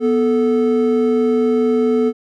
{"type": "tone pair together", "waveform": "triangle", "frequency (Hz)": [245.7, 437.8], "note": ["B3", "A4"], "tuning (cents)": [-9, -9], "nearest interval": "minor seventh", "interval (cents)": 1000, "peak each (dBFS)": [-14, -13], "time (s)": [0, 2.13], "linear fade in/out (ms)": 50, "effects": []}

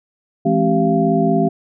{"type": "tone cluster", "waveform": "sine", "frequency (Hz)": [166, 211, 267.7, 387.5, 688], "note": ["E3", "G#3", "C4", "G4", "F5"], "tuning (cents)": [12, 28, 40, -20, -26], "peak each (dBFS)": -19, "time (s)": [0.45, 1.49], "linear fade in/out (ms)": 10, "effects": []}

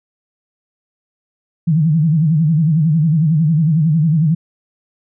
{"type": "tone with vibrato", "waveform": "sine", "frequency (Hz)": 157.7, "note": "D#3", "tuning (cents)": 24, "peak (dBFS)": -10, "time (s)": [1.67, 4.35], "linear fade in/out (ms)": 10, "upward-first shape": "sine", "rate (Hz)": 11, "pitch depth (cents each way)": 130, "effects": []}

